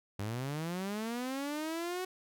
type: linear sweep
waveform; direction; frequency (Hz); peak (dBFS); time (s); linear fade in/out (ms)
sawtooth; up; 96.1 to 373.5; -31; 0.19-2.05; 5
effects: none